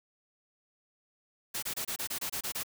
white noise bursts, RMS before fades -35 dBFS, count 10, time 1.54-2.634 s, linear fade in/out 10 ms, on 86 ms, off 26 ms, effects none

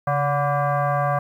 sine tone with frequency modulation, 293.7 Hz, D4, in tune, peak -18 dBFS, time 0.07-1.19 s, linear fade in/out 5 ms, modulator 434 Hz, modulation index 2.4, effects 9-bit

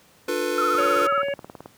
square chord, B half-diminished seventh, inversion first, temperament just, 296.3 / 355.6 / 444.5 / 493.9 Hz, D4 / F4 / A4 / B4, +15 / +31 / +18 / 0 cents, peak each -32 / -29 / -30 / -28 dBFS, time 0.28-1.07 s, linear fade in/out 5 ms
sine tone with vibrato, 1318.5 Hz, E6, in tune, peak -20 dBFS, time 0.58-1.22 s, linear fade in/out 2 ms, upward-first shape triangle, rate 16 Hz, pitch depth 89 cents each way
click train, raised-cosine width 1 ms, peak -23 dBFS, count 18, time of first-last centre 0.75-1.659 s, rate 18.7 Hz
harmonic tone, 561 Hz, C#5, 21 cents sharp, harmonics 1 / 3 / 4 / 5, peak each -24 / -34 / -36 / -38 dBFS, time 0.78-1.34 s, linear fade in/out 5 ms
effects pink hiss -55 dBFS RMS until 1.77 s + high-pass 100 Hz 12 dB/octave

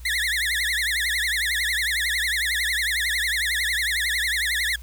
30% pulse tone with vibrato, 1888 Hz, A#6, 22 cents sharp, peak -19 dBFS, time 0.05-4.76 s, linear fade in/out 5 ms, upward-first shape triangle, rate 11 Hz, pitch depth 250 cents each way, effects added 60 Hz sine -37 dBFS peak until 4.82 s + white hiss -52 dBFS RMS until 4.82 s

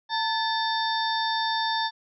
harmonic tone with a mistuned harmonic, 900 Hz, A5, 39 cents sharp, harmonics 1 / 2 / 4 / 5 / 6, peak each -26 / -31 / -30 / -35 / -37 dBFS, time 0.09-1.91 s, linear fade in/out 50 ms, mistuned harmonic 2, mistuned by -65 cents, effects none

